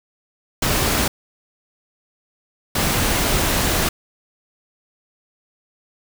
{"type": "noise bursts at uneven times", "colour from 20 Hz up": "pink", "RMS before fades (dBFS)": -19, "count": 2, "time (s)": [[0.62, 1.08], [2.75, 3.89]], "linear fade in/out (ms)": 5, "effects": []}